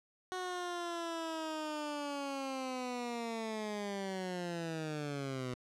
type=linear sweep; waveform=15% pulse; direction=down; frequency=370.2 to 123.6 Hz; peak=-31 dBFS; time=0.32-5.54 s; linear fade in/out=0 ms; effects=low-pass 8000 Hz 12 dB/octave